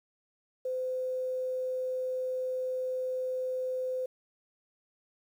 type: tone with quantisation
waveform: sine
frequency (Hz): 512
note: C5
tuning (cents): -38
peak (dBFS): -30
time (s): 0.65-4.06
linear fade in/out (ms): 5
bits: 10
effects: none